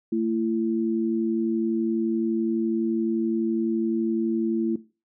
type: tone pair together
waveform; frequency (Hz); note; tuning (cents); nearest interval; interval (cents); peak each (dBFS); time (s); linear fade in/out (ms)
sine; 224.3 / 336.1; A3 / E4; +34 / +34; perfect fifth; 700; -24; 0.12-4.76; 5
effects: noise-tail reverb RT60 0.3 s tail -17 dB re dry